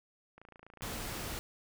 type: click train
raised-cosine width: 0.5 ms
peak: -38 dBFS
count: 26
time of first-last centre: 0.38-1.273 s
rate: 28 Hz
type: noise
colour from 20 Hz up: pink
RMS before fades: -40 dBFS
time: 0.82-1.39 s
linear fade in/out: 0 ms
effects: none